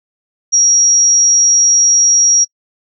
sine tone, 5670 Hz, F8, 25 cents sharp, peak -7 dBFS, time 0.52-2.45 s, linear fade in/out 20 ms, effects noise-tail reverb RT60 0.1 s tail -26 dB re dry

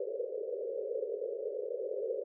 pink band-pass noise, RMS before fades -37 dBFS, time 0-2.24 s, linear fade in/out 5 ms, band 400 to 560 Hz, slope 96 dB/octave, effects none

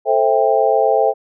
sine chord, A minor seventh, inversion none, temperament just, 440 / 528 / 660 / 792 Hz, A4 / C5 / E5 / G5, 0 / +16 / +2 / +18 cents, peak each -17 dBFS, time 0.05-1.14 s, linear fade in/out 50 ms, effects none

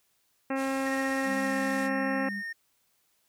harmonic tone, 268.6 Hz, C4, 46 cents sharp, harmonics 1 / 2 / 3 / 4 / 5 / 6 / 7 / 8 / 9 / 10, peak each -30 / -33 / -37 / -40 / -41 / -42 / -41 / -47 / -47 / -47 dBFS, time 0.5-2.29 s, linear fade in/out 5 ms
white low-pass noise, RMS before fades -46 dBFS, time 0.55-1.9 s, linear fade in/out 50 ms, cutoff 10000 Hz, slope 24 dB/octave
triangle tone with pitch glide, 1864.7 to 1834.8 Hz, A#6 to A#6, 0 to -28 cents, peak -32 dBFS, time 0.86-2.53 s, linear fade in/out 10 ms, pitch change -28 cents, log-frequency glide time 1.46-1.52 s
sine tone, 201.5 Hz, G3, 48 cents sharp, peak -35 dBFS, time 1.24-2.43 s, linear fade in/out 50 ms
effects white hiss -71 dBFS RMS until 3.28 s

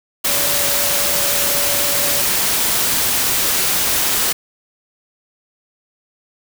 sine tone in noise, 572 Hz, D5, 46 cents flat, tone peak -27 dBFS, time 0.27-2.22 s, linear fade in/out 10 ms, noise white, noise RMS -17 dBFS, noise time 0.24-4.33 s, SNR -13 dB, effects none

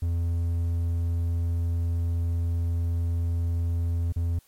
triangle tone with dropouts, 84.8 Hz, E2, 50 cents sharp, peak -21 dBFS, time 0.02-4.39 s, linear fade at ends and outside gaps 5 ms, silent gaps 4.124-4.161 s, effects white hiss -61 dBFS RMS until 4.47 s + MP3 64 kbps

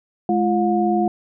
sine tone cluster, 210.4 / 343.1 / 718 Hz, G#3 / F4 / F5, +23 / -31 / +48 cents, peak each -20 dBFS, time 0.29-1.08 s, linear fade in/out 2 ms, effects none

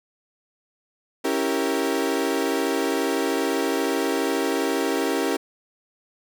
35% pulse chord, C# diminished seventh, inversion none, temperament equal, 277.2 / 329.6 / 392 / 466.2 Hz, C#4 / E4 / G4 / Bb4, 0 / 0 / 0 / 0 cents, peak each -25 / -26 / -25 / -26 dBFS, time 1.24-5.37 s, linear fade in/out 10 ms, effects none

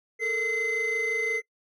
triangle tone cluster, 435.6 / 461.4 / 2056 Hz, A4 / A#4 / C7, -17 / -18 / -31 cents, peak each -31 / -30 / -23 dBFS, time 0.19-1.42 s, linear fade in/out 50 ms, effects noise-tail reverb RT60 0.1 s tail -23 dB re dry + tanh soft clip ceiling -19 dBFS

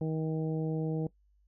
harmonic tone, 158.3 Hz, D#3, 30 cents sharp, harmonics 1 / 2 / 3 / 4 / 5, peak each -31 / -36 / -37 / -47 / -49 dBFS, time 0.01-1.07 s, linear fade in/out 2 ms, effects noise-tail reverb RT60 0.1 s tail -19 dB re dry + added 50 Hz sine -64 dBFS peak until 1.47 s

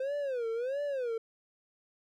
triangle tone with vibrato, 512 Hz, C5, 38 cents flat, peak -29 dBFS, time 0-1.18 s, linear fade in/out 5 ms, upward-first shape sine, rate 1.5 Hz, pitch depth 220 cents each way, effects none

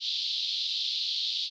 pink band-pass noise, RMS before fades -31 dBFS, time 0-1.5 s, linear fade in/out 50 ms, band 3400 to 4500 Hz, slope 48 dB/octave, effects none

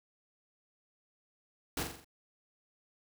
pink noise with echo, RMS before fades -35 dBFS, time 1.77-1.83 s, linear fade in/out 2 ms, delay 43 ms, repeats 5, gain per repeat -5 dB, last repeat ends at 2.045 s, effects none

